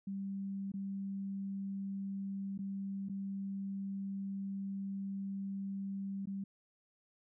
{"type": "tone with dropouts", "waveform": "sine", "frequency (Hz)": 196, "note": "G3", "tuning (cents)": 0, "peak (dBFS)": -37, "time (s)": [0.07, 6.44], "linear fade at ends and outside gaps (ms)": 5, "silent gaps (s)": [[0.719, 0.738], [2.578, 2.589], [3.087, 3.095], [6.257, 6.271]], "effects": []}